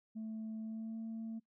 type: tone with pitch glide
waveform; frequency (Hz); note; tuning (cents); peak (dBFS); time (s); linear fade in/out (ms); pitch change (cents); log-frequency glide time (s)
sine; 220 to 224.4; A3 to A3; 0 to +34; -38; 0.15-1.4; 20; +34; 0.6-0.99
effects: noise-tail reverb RT60 0.1 s tail -23 dB re dry + tanh soft clip ceiling -38 dBFS